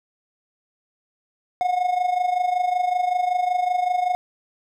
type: tone with amplitude modulation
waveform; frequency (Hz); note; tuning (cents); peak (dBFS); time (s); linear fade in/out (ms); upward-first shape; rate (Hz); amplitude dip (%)
triangle; 724; F#5; -38; -14; 1.61-4.15; 0; sine; 25.3; 70
effects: none